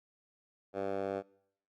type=tone with band-pass filter; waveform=10% pulse; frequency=98 Hz; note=G2; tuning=in tune; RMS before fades=-36 dBFS; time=0.73-1.23 s; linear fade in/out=50 ms; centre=600 Hz; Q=1.6; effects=noise-tail reverb RT60 0.7 s tail -23 dB re dry + Opus 48 kbps